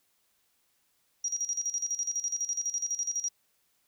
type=tone with tremolo; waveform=sine; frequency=5720 Hz; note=F8; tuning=41 cents sharp; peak=-27 dBFS; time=1.24-3.29 s; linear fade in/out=5 ms; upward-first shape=square; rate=12 Hz; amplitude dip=75%; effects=white hiss -72 dBFS RMS until 3.87 s